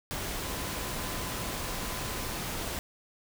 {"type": "tone in noise", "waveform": "sine", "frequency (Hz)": 1017, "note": "C6", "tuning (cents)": -50, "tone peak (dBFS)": -46, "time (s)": [0.43, 2.38], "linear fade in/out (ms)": 0, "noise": "pink", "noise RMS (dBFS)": -35, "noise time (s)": [0.11, 2.79], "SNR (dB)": -14, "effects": []}